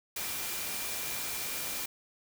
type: tone in noise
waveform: sine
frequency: 2377 Hz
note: D7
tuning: 20 cents sharp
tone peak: -46 dBFS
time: 0.16-1.86 s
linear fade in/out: 5 ms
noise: white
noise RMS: -36 dBFS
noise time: 0.16-1.86 s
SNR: -13 dB
effects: none